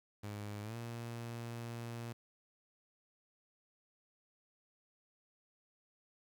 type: tone with pitch glide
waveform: sawtooth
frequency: 103.83 to 117.22 Hz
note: G#2 to A#2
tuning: 0 to +10 cents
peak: -38 dBFS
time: 0.23-2.13 s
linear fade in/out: 10 ms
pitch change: +210 cents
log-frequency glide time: 0.62-0.76 s
effects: 11-bit